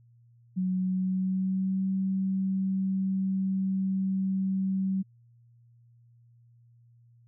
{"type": "tone with pitch glide", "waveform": "sine", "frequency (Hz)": [185, 191.08], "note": ["F#3", "G3"], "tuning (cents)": [0, -44], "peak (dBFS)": -25, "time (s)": [0.56, 5.03], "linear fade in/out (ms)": 20, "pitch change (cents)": 56, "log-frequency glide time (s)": [0.75, 1.88], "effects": ["added 118 Hz sine -56 dBFS peak until 7.27 s"]}